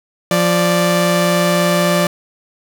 sawtooth tone pair together, 174.61 / 587.3 Hz, F3 / D5, 0 / 0 cents, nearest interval octave + major sixth, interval 2100 cents, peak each -11 dBFS, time 0.31-2.07 s, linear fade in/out 2 ms, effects none

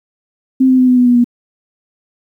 sine tone with pitch steps, 261.6 / 258 / 254.4 / 250.9 / 247.5 / 244.1 / 240.7 Hz, C4 / C4 / C4 / B3 / B3 / B3 / B3, 0 / -24 / -48 / +28 / +4 / -20 / -44 cents, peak -6 dBFS, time 0.6-1.244 s, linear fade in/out 10 ms, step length 92 ms, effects 8-bit

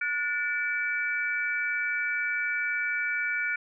sine tone cluster, 1452 / 1768 / 2301 Hz, F#6 / A6 / D7, -33 / +8 / -36 cents, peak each -29 / -35 / -30 dBFS, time 0.01-3.56 s, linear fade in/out 5 ms, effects none

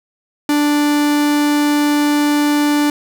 45% pulse tone, 293.7 Hz, D4, in tune, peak -12 dBFS, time 0.49-2.9 s, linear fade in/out 2 ms, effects none

